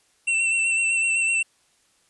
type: tone with vibrato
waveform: square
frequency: 2695 Hz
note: E7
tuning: 38 cents sharp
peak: -20 dBFS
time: 0.27-1.43 s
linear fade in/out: 10 ms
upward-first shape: sine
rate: 7.9 Hz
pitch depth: 27 cents each way
effects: white hiss -63 dBFS RMS until 2.09 s + resampled to 24000 Hz